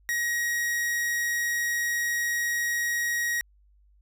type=tone; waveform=45% pulse; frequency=1894 Hz; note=A#6; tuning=27 cents sharp; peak=-25 dBFS; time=0.09-3.41 s; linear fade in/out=0 ms; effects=added 50 Hz sine -57 dBFS peak until 4.01 s